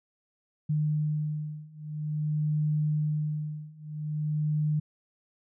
sine beating tone pair, 151.4 / 151.89 Hz, D#3 / D#3, -47 / -41 cents, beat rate 0.49 Hz, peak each -30 / -29 dBFS, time 0.69-4.8 s, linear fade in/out 10 ms, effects none

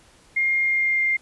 sine tone with pitch glide, 2125 to 2108 Hz, C7 to C7, +26 to +12 cents, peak -18 dBFS, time 0.36-1.17 s, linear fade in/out 10 ms, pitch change -14 cents, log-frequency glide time 0.62-1.03 s, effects pink hiss -54 dBFS RMS until 1.21 s + resampled to 24000 Hz

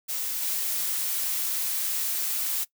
blue noise with level steps, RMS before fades -30 / -28 dBFS, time 0.08-2.65 s, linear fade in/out 20 ms, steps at 0.42 s, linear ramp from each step 2 ms, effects noise-tail reverb RT60 0.1 s tail -20 dB re dry

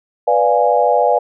sine chord, B diminished seventh, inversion none, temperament equal, 493.9 / 587.3 / 698.5 / 830.6 Hz, B4 / D5 / F5 / Ab5, 0 / 0 / 0 / 0 cents, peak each -16 dBFS, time 0.27-1.19 s, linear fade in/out 10 ms, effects none

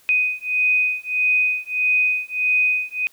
sine beating tone pair, 2497 / 2498.6 Hz, D#7 / D#7, +6 / +7 cents, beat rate 1.6 Hz, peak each -20 dBFS, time 0.09-3.07 s, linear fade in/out 0 ms, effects white hiss -55 dBFS RMS until 3.12 s

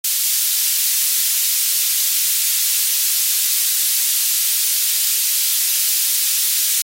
white high-pass noise, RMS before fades -17 dBFS, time 0.04-6.82 s, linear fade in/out 5 ms, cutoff 3600 Hz, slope 12 dB/octave, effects AAC 48 kbps

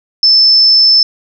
sine tone, 5274 Hz, E8, in tune, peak -4 dBFS, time 0.23-1.03 s, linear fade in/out 2 ms, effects none

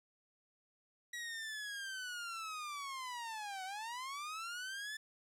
sawtooth linear two-way sweep, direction down then up, 1926 to 740 to 1758 Hz, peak -38 dBFS, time 1.13-4.97 s, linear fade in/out 5 ms, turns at 3.64 s, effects low-pass 10000 Hz 12 dB/octave + 12-bit

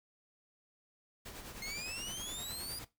pink noise with tremolo, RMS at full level -46 dBFS, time 1.25-2.85 s, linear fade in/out 10 ms, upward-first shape sine, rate 9.7 Hz, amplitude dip 50%
20% pulse exponential sweep, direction up, 2117 to 4899 Hz, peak -35 dBFS, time 1.62-2.79 s, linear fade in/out 2 ms
effects noise-tail reverb RT60 0.2 s tail -17 dB re dry

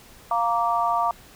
sine chord, Bb major, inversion second, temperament just, 699.2 / 932.3 / 1165.4 Hz, F5 / Bb5 / D6, +2 / 0 / -14 cents, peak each -24 dBFS, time 0.31-1.11 s, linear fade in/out 2 ms, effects pink hiss -49 dBFS RMS until 1.35 s

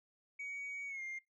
sine tone with pitch glide, 2252 to 2113 Hz, C#7 to C7, +27 to +16 cents, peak -39 dBFS, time 0.39-1.19 s, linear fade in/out 10 ms, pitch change -111 cents, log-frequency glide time 0.87-1.02 s, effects noise-tail reverb RT60 0.2 s tail -23 dB re dry + tanh soft clip ceiling -39 dBFS

